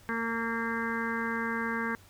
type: harmonic tone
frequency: 229.2 Hz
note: A#3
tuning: 29 cents flat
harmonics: 1 / 2 / 4 / 5 / 6 / 7 / 8 / 9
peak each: -34 / -38 / -39 / -38 / -43 / -34 / -42 / -42 dBFS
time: 0.09-1.95 s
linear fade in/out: 0 ms
effects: added 96 Hz sine -58 dBFS peak until 2.09 s + pink hiss -58 dBFS RMS until 2.09 s